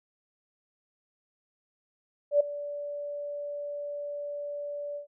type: tone with ADSR envelope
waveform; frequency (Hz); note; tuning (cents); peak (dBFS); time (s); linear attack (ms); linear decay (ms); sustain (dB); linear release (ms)
sine; 580; D5; -22; -16; 2.31-5.07; 92; 8; -17; 110
effects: none